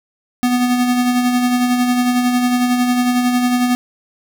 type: tone with tremolo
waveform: square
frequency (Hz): 246.9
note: B3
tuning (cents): 0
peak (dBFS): -12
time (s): 0.43-3.75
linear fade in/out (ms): 0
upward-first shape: sine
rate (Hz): 11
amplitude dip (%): 40
effects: none